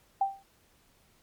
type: tone with exponential decay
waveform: sine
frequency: 784 Hz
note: G5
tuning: in tune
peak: -20 dBFS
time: 0.21-0.43 s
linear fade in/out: 5 ms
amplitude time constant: 47 ms
effects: pink hiss -65 dBFS RMS until 1.22 s + MP3 96 kbps